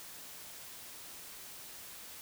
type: silence
effects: white hiss -49 dBFS RMS until 2.21 s